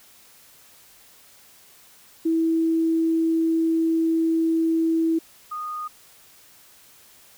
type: tone pair in turn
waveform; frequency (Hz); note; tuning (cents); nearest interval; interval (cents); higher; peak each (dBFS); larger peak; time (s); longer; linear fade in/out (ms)
sine; 326.3 / 1231.9; E4 / D#6; -18 / -18; octave + major seventh; 2300; second; -18 / -28; first; 2.25-5.19 / 5.51-5.88; first; 10
effects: white hiss -52 dBFS RMS until 7.37 s